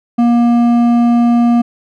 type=tone with hard clipping; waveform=sine; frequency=237.4 Hz; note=A#3; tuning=32 cents sharp; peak=-9 dBFS; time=0.18-1.62 s; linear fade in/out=10 ms; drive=8 dB; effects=none